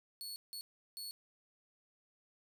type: tone bursts at uneven times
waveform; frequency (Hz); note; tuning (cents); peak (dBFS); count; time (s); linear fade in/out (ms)
sawtooth; 4400; C#8; -14; -40; 3; 0.21-0.36 / 0.53-0.61 / 0.97-1.11; 0
effects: none